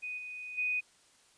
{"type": "tone with level steps", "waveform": "sine", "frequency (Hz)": 2489, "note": "D#7", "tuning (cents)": 0, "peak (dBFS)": [-36, -40, -29], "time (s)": [0.02, 0.81], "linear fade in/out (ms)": 20, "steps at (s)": [0.17, 0.57], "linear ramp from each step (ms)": 20, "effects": ["white hiss -64 dBFS RMS until 1.37 s", "resampled to 22050 Hz"]}